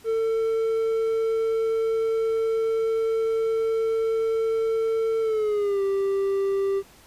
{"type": "tone with pitch glide", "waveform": "triangle", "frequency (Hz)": [448.4, 392.6], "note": ["A4", "G4"], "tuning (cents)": [33, 3], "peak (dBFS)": -19, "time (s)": [0.04, 6.83], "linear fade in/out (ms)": 50, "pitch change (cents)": -230, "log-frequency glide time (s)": [5.21, 5.82], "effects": ["pink hiss -52 dBFS RMS until 7.06 s", "resampled to 32000 Hz"]}